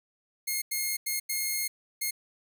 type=tone bursts at uneven times; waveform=5% pulse; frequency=2147 Hz; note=C7; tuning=44 cents sharp; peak=-18 dBFS; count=5; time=0.47-0.62 / 0.71-0.97 / 1.06-1.2 / 1.29-1.68 / 2.01-2.11 s; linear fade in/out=10 ms; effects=none